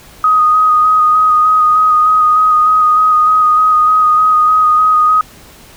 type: tone with vibrato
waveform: sine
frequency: 1248 Hz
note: D#6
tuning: 5 cents sharp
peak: -6 dBFS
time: 0.24-5.21 s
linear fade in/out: 2 ms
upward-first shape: square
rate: 3.3 Hz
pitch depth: 14 cents each way
effects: pink hiss -39 dBFS RMS until 5.76 s